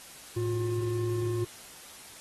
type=tone pair together; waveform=triangle; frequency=110 / 355.9 Hz; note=A2 / F4; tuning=0 / +33 cents; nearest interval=octave + minor sixth; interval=2033 cents; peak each=-28 dBFS; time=0.36-1.45 s; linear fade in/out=10 ms; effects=white hiss -48 dBFS RMS until 2.2 s + AAC 32 kbps